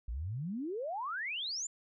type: exponential sweep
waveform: sine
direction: up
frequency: 51.91 to 7390 Hz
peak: -35 dBFS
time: 0.08-1.67 s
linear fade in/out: 5 ms
effects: none